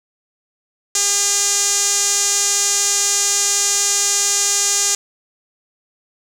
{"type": "tone with band-pass filter", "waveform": "sawtooth", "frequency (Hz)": 403.9, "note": "G#4", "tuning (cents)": -48, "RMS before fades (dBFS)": -17, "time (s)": [0.95, 4.95], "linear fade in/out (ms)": 2, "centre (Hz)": 6900, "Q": 4.1, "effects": ["7-bit"]}